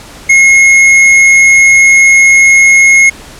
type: tone with hard clipping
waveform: sine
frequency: 2161 Hz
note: C#7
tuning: 45 cents flat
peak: -3 dBFS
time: 0.29-3.1 s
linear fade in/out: 10 ms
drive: 9 dB
effects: pink hiss -31 dBFS RMS until 3.39 s + low-pass 10000 Hz 12 dB/octave